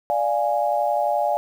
sine chord, D diminished, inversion none, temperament equal, 587.3 / 698.5 / 830.6 Hz, D5 / F5 / Ab5, 0 / 0 / 0 cents, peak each -23 dBFS, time 0.1-1.37 s, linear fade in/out 0 ms, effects 8-bit

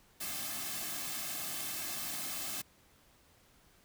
white noise with comb filter, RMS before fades -39 dBFS, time 0.2-2.62 s, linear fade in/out 10 ms, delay 2.1 ms, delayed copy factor -0.75, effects pink hiss -65 dBFS RMS until 3.84 s

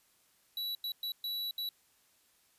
square tone bursts at uneven times, 3930 Hz, B7, 9 cents flat, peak -35 dBFS, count 5, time 0.57-0.75 / 0.84-0.92 / 1.03-1.12 / 1.24-1.51 / 1.58-1.69 s, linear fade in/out 2 ms, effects white hiss -69 dBFS RMS until 2.58 s + resampled to 32000 Hz

